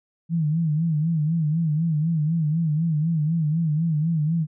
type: tone with vibrato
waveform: sine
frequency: 158.5 Hz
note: D#3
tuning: 32 cents sharp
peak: -19 dBFS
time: 0.29-4.47 s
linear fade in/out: 50 ms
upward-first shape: sine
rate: 4 Hz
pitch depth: 110 cents each way
effects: none